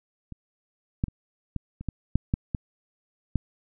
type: clicks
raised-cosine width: 5 ms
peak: -26 / -11 / -25 / -17 / -25 / -16 / -8 / -10 / -14 / -11 dBFS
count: 10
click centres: 0.323 / 1.039 / 1.083 / 1.563 / 1.81 / 1.887 / 2.156 / 2.339 / 2.548 / 3.357 s
effects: none